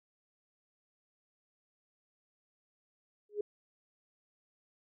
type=tone with exponential growth; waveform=sine; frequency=415.3 Hz; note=G#4; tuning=in tune; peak=-27 dBFS; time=3.29-3.41 s; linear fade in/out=5 ms; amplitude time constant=25 ms; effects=none